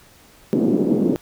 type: band-pass noise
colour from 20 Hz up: white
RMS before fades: -18 dBFS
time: 0.53-1.16 s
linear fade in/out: 0 ms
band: 200 to 340 Hz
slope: 24 dB/octave
effects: pink hiss -50 dBFS RMS until 1.21 s